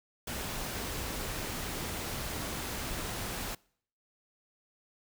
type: noise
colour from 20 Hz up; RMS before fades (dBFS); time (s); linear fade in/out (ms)
pink; -37; 0.27-3.55; 5
effects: noise-tail reverb RT60 0.6 s tail -25 dB re dry